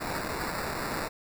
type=noise with sample-and-hold; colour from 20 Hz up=white; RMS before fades=-33 dBFS; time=0-1.09 s; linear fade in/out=20 ms; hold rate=3150 Hz; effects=none